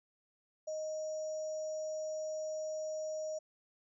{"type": "tone with sample-and-hold", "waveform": "sine", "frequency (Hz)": 622.3, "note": "D#5", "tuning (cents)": 0, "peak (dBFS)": -36, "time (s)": [0.67, 3.39], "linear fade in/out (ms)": 10, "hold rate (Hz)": 6300, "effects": ["resampled to 24000 Hz"]}